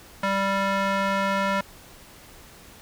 square tone with band-pass filter, 196 Hz, G3, in tune, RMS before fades -24 dBFS, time 0.23-1.61 s, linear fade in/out 5 ms, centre 1300 Hz, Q 1, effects pink hiss -48 dBFS RMS until 2.81 s

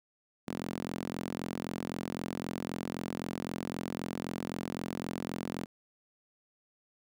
sawtooth tone with high-pass filter, 43.85 Hz, F1, 8 cents sharp, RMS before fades -38 dBFS, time 0.47-5.66 s, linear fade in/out 10 ms, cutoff 220 Hz, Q 2.1, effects none

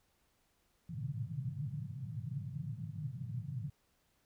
white band-pass noise, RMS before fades -41 dBFS, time 0.89-3.7 s, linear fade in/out 5 ms, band 110 to 150 Hz, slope 48 dB/octave, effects pink hiss -75 dBFS RMS until 4.25 s

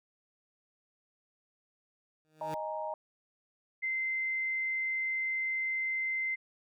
15% pulse tone with exponential growth, 155.56 Hz, D#3, in tune, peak -30 dBFS, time 2.25-2.54 s, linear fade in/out 0 ms, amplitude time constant 62 ms
sine chord, D# suspended fourth, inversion none, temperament just, 622.3 / 829.7 / 933.4 Hz, D#5 / G#5 / A#5, 0 / -2 / +2 cents, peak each -37 / -41 / -38 dBFS, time 2.41-2.94 s, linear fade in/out 2 ms
sine tone, 2075 Hz, C7, 15 cents flat, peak -30 dBFS, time 3.82-6.36 s, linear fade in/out 20 ms
effects none

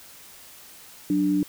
sine tone pair together, 186 / 295.3 Hz, F#3 / D4, +9 / +10 cents, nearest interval minor sixth, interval 801 cents, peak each -26 / -20 dBFS, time 1.1-1.43 s, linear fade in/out 2 ms, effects white hiss -47 dBFS RMS until 1.48 s

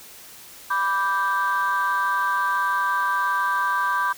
sine chord, G major, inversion first, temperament equal with one note detuned, 987.8 / 1169.2 / 1568 Hz, B5 / D6 / G6, 0 / -8 / 0 cents, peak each -23 dBFS, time 0.7-4.13 s, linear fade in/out 10 ms, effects tanh soft clip ceiling -14 dBFS + white hiss -44 dBFS RMS until 4.17 s

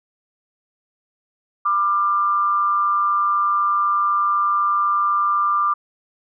sine tone with amplitude modulation, 1188 Hz, D6, 20 cents sharp, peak -13 dBFS, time 1.65-5.74 s, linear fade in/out 10 ms, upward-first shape sine, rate 192 Hz, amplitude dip 55%, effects none

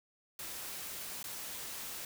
white noise with dropouts, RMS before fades -43 dBFS, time 0.39-2.05 s, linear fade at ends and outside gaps 2 ms, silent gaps 1.229-1.241 s, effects none

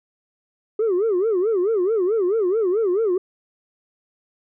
sine tone with vibrato, 402.3 Hz, G4, 45 cents sharp, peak -15 dBFS, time 0.79-3.18 s, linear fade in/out 5 ms, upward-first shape sine, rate 4.6 Hz, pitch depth 230 cents each way, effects tanh soft clip ceiling -15 dBFS

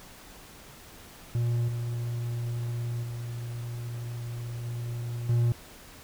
triangle tone with level steps, 118.7 Hz, A#2, 32 cents sharp, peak -22 / -27 / -31 / -29 / -19 dBFS, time 1.35-5.52 s, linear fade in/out 0 ms, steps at 1.68 / 3.03 / 4.65 / 5.29 s, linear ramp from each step 5 ms, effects pink hiss -49 dBFS RMS until 6.03 s

